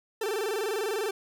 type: tone with vibrato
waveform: 40% pulse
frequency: 416.1 Hz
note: G#4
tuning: 3 cents sharp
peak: -27 dBFS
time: 0.21-1.11 s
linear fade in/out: 5 ms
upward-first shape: square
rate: 20 Hz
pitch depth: 120 cents each way
effects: none